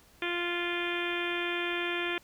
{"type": "harmonic tone", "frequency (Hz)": 348.3, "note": "F4", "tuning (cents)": -5, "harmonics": [1, 2, 3, 4, 5, 6, 7, 8, 9, 10], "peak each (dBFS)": [-34, -42, -42, -40, -37, -41, -36, -45, -41, -44], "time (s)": [0.22, 2.18], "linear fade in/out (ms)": 2, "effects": ["pink hiss -60 dBFS RMS until 2.23 s"]}